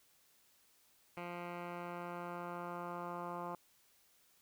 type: tone with low-pass filter sweep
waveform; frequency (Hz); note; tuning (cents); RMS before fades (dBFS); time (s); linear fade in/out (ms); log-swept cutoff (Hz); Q
10% pulse; 174.61; F3; 0; -44; 1.17-3.55; 2; 2100 to 1100; 2.6
effects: white hiss -70 dBFS RMS until 4.41 s